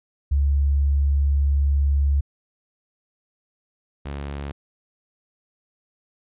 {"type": "tone pair in turn", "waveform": ["sine", "sawtooth"], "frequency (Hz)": [70.4, 70.7], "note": ["C#2", "C#2"], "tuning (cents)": [27, 35], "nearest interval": "unison", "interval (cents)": 8, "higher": "second", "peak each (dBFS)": [-16, -25], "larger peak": "first", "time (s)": [[0.31, 2.21], [4.05, 4.52]], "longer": "first", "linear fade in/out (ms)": 10, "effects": ["resampled to 8000 Hz"]}